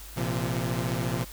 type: chord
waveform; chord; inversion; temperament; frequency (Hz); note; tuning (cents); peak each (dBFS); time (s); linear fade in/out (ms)
sawtooth; Bb suspended second; none; equal with one note detuned; 116.54 / 130.81 / 170.53; Bb2 / C3 / F3; 0 / 0 / -41; -27 / -27 / -28; 0.16-1.25; 20
effects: added 50 Hz sine -43 dBFS peak until 1.32 s + white hiss -46 dBFS RMS until 1.32 s